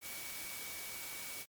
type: tone in noise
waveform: sine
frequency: 2266 Hz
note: C#7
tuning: 37 cents sharp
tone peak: -50 dBFS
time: 0.01-1.46 s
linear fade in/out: 50 ms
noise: white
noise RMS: -45 dBFS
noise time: 0.01-1.46 s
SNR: -8 dB
effects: MP3 96 kbps